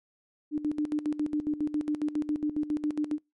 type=tone with tremolo; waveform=sine; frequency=299.8 Hz; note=D4; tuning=36 cents sharp; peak=-24 dBFS; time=0.51-3.19 s; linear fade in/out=50 ms; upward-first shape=square; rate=7.3 Hz; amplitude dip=75%; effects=noise-tail reverb RT60 0.2 s tail -24 dB re dry + MP3 48 kbps